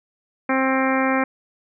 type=harmonic tone with a mistuned harmonic; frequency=264.4 Hz; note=C4; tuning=18 cents sharp; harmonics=1 / 2 / 3 / 4 / 5 / 6 / 7 / 8 / 9; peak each=-21 / -24 / -26 / -27 / -28 / -29 / -29 / -30 / -31 dBFS; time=0.49-1.24 s; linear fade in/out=5 ms; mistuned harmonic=9; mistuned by=-17 cents; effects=none